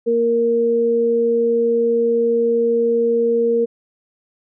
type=tone pair together; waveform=sine; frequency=233.1 / 466.2 Hz; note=A#3 / A#4; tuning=0 / 0 cents; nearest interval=octave; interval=1200 cents; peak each=-23 / -14 dBFS; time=0.06-3.66 s; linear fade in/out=20 ms; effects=none